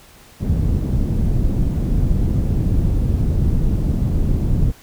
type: low-pass noise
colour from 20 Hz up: pink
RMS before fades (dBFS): -17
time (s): 0.4-4.72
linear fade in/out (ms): 20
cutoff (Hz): 190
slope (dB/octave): 12
effects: pink hiss -46 dBFS RMS until 4.82 s